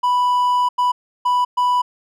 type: tone bursts at uneven times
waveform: triangle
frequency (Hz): 987.8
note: B5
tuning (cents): 0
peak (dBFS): -12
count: 4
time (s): 0.03-0.69 / 0.78-0.92 / 1.25-1.45 / 1.57-1.82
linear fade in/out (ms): 10
effects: none